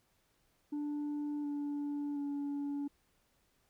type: tone with pitch steps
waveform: sine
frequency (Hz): 293.7 / 289.5 / 285.3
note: D4 / D4 / C#4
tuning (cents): 0 / -25 / +50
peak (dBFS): -32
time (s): 0.72-2.88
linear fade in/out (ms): 10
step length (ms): 720
effects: tanh soft clip ceiling -34 dBFS + pink hiss -74 dBFS RMS until 3.69 s